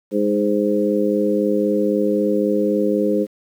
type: harmonic tone with a mistuned harmonic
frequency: 103.83 Hz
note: G#2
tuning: in tune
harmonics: 2 / 3 / 4 / 5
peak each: -21 / -21 / -21 / -21 dBFS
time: 0.11-3.27 s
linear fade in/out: 50 ms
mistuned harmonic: 2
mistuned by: -18 cents
effects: 8-bit